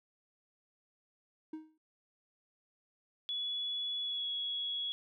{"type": "tone with exponential decay", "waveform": "triangle", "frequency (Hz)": 313.6, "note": "D#4", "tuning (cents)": 14, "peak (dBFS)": -35, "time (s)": [1.53, 1.78], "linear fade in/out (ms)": 5, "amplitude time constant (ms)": 53}
{"type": "tone with pitch glide", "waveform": "sine", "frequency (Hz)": [3400, 3349], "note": ["G#7", "G#7"], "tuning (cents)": [40, 14], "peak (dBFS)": -34, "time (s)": [3.29, 4.92], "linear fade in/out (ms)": 0, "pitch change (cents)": -26, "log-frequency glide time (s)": [4.01, 4.29]}
{"effects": []}